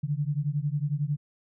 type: beating tone pair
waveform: sine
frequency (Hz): 141.6 / 152.6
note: C#3 / D#3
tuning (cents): +37 / -33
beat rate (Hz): 11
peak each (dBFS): -28 / -29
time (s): 0.03-1.17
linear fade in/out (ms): 10
effects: none